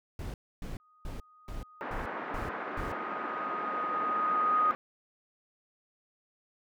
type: noise bursts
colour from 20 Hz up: brown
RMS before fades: -38 dBFS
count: 7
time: 0.19-2.92 s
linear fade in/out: 2 ms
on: 150 ms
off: 280 ms
type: tone with exponential growth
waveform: sine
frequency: 1244 Hz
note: D#6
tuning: 1 cent flat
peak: -22 dBFS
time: 0.8-4.71 s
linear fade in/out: 0 ms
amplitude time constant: 850 ms
type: band-pass noise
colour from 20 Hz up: white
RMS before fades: -38 dBFS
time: 1.81-4.75 s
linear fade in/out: 0 ms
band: 210 to 1600 Hz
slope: 24 dB/octave
effects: none